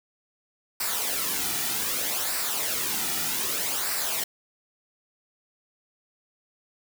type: noise with flanger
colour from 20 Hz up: white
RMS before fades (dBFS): -28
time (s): 0.8-4.24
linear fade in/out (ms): 5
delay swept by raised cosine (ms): 0.3 to 1.9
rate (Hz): 0.64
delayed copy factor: -0.6
effects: none